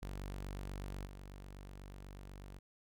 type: tone with level steps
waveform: sawtooth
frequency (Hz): 48.13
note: G1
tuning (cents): -31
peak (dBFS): -38 / -45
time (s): 0.02-2.59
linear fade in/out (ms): 10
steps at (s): 1.06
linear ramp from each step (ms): 5
effects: none